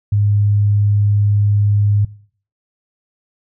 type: tone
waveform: sine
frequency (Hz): 102.9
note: G#2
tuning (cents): -16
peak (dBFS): -11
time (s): 0.12-2.05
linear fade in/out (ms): 5
effects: noise-tail reverb RT60 0.5 s tail -20 dB re dry